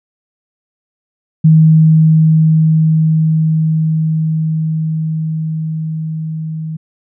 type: tone with level ramp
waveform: sine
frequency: 158.5 Hz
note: D#3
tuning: 32 cents sharp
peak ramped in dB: -3 to -19 dBFS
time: 1.44-6.77 s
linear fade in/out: 10 ms
effects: none